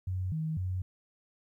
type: tone with pitch steps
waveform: sine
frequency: 92.6 / 158.1 / 92.3 Hz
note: F#2 / D#3 / F#2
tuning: +2 / +28 / -4 cents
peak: -30 dBFS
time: 0.07-0.82 s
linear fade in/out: 5 ms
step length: 250 ms
effects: 12-bit